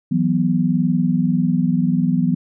sine chord, E suspended second, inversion none, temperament equal, 164.81 / 185 / 246.9 Hz, E3 / F#3 / B3, 0 / 0 / 0 cents, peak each -19 dBFS, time 0.11-2.35 s, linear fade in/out 10 ms, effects none

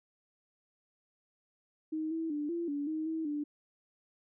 sine tone with pitch steps, 313.5 / 325.3 / 295.2 / 340.3 / 287.4 / 313.6 / 321.2 / 294.5 Hz, D#4 / E4 / D4 / F4 / D4 / D#4 / E4 / D4, +13 / -23 / +9 / -45 / -37 / +14 / -45 / +5 cents, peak -32 dBFS, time 1.92-3.44 s, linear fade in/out 10 ms, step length 190 ms, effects none

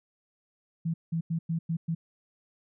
sine tone bursts at uneven times, 164.81 Hz, E3, in tune, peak -26 dBFS, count 6, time 0.85-0.94 / 1.12-1.21 / 1.3-1.39 / 1.49-1.59 / 1.69-1.77 / 1.88-1.95 s, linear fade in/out 10 ms, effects none

